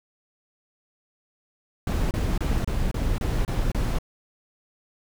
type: noise bursts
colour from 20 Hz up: brown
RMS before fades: -24 dBFS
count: 8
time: 1.87-3.986 s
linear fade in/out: 2 ms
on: 240 ms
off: 28 ms
effects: none